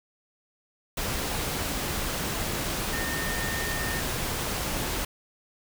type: tone in noise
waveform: sine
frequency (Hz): 1826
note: A#6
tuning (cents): -36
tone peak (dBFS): -33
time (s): 2.93-4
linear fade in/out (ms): 5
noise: pink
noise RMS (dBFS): -30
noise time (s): 0.97-5.05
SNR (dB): -6
effects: none